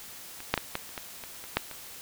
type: clicks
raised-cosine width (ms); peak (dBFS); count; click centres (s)
0.3; -26 / -6 / -11 / -13 / -30 / -19 / -24 / -27 / -7 / -24; 10; 0.404 / 0.54 / 0.577 / 0.754 / 0.892 / 0.978 / 1.238 / 1.44 / 1.57 / 1.713
effects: white hiss -45 dBFS RMS until 2.01 s